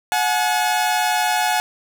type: tone pair together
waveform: sawtooth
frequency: 729.7 / 850 Hz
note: F#5 / G#5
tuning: -24 / +40 cents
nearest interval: minor third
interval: 264 cents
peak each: -16 dBFS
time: 0.12-1.6 s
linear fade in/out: 0 ms
effects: none